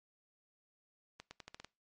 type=accelerating click train; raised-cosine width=0.2 ms; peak=-30 dBFS; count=7; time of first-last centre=1.2-1.646 s; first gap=110 ms; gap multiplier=0.84; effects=noise-tail reverb RT60 0.3 s tail -23 dB re dry + MP3 48 kbps